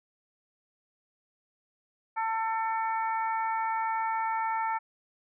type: harmonic tone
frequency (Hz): 447.3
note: A4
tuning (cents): +28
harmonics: 2 / 3 / 4 / 5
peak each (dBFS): -28 / -35 / -40 / -41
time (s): 2.16-4.79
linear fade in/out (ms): 20
effects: none